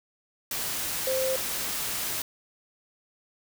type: tone in noise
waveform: sine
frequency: 523.3 Hz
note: C5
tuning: in tune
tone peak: -25 dBFS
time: 1.07-1.36 s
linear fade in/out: 2 ms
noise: white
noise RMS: -31 dBFS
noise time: 0.51-2.22 s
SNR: +3 dB
effects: none